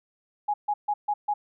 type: tone bursts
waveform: sine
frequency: 830.6 Hz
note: G#5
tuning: in tune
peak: -22 dBFS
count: 5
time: 0.48-1.34 s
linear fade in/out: 10 ms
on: 60 ms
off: 140 ms
effects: none